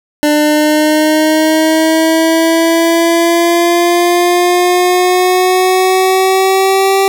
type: linear sweep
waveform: 25% pulse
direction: up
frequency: 297.3 to 390 Hz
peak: -4 dBFS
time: 0.23-7.08 s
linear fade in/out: 0 ms
effects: none